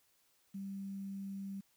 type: tone with quantisation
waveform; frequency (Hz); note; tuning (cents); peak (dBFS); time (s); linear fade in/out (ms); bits
sine; 196; G3; 0; -40; 0.54-1.61; 10; 11
effects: white hiss -73 dBFS RMS until 1.76 s